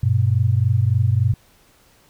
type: tone pair together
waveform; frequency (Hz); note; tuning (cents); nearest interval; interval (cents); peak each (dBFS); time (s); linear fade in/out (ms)
sine; 98 / 121.52; G2 / B2; 0 / -28; major third; 372; -17; 0.03-1.34; 5
effects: pink hiss -55 dBFS RMS until 2.09 s